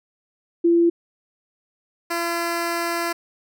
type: tone pair in turn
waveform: sine / 10% pulse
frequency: 340 / 340 Hz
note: F4 / F4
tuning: -46 / -46 cents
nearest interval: unison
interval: 0 cents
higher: neither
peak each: -13 / -14 dBFS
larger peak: first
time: 0.64-0.9 / 2.1-3.13 s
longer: second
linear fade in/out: 10 ms
effects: none